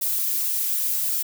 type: noise with flanger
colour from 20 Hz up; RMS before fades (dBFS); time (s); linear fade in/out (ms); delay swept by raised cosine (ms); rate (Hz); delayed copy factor
violet; -24; 0.01-1.23; 10; 1.8 to 6.2; 3.6; -0.9
effects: none